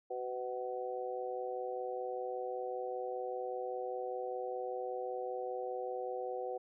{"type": "harmonic tone", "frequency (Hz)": 125.1, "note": "B2", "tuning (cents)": 23, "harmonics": [3, 4, 5, 6], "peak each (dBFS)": [-43, -39, -50, -42], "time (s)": [0.1, 6.58], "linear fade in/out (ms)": 10, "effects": []}